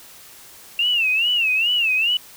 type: tone with vibrato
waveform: sine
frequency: 2724 Hz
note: F7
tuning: 44 cents flat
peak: -16 dBFS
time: 0.79-2.17 s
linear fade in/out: 2 ms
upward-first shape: sine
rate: 2.4 Hz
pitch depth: 150 cents each way
effects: white hiss -44 dBFS RMS until 2.36 s